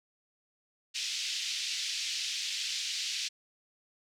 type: band-pass noise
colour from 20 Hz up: white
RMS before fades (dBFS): -35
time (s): 0.94-3.29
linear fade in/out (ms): 20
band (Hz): 2500 to 5700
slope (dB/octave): 24
effects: none